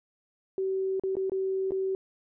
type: tone with dropouts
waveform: sine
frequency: 382.2 Hz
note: G4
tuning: 44 cents flat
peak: -26 dBFS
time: 0.58-1.95 s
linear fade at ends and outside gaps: 1 ms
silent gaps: 0.997-1.036 / 1.154-1.168 / 1.297-1.319 / 1.708-1.719 s
effects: none